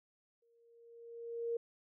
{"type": "tone with exponential growth", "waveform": "sine", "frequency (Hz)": 466.2, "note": "A#4", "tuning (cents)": 0, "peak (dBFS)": -32, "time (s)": [0.42, 1.57], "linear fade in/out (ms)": 5, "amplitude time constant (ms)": 250, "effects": []}